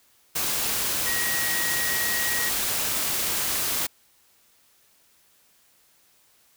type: tone in noise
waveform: sine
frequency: 1897 Hz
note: A#6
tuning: 30 cents sharp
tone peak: -28 dBFS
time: 1.06-2.5 s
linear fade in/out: 10 ms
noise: white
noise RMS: -26 dBFS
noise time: 0.35-3.87 s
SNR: -5 dB
effects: white hiss -61 dBFS RMS until 6.56 s